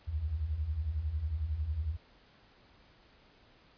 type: beating tone pair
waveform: sine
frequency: 68.7 / 79.7 Hz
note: C#2 / D#2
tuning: -15 / +42 cents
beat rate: 11 Hz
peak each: -38 / -32 dBFS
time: 0.07-1.97 s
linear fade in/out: 20 ms
effects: pink hiss -62 dBFS RMS until 3.77 s + resampled to 11025 Hz